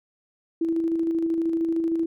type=tone with tremolo; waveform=sine; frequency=329.6 Hz; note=E4; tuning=in tune; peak=-20 dBFS; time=0.61-2.06 s; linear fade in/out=5 ms; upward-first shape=square; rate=13 Hz; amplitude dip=30%; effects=none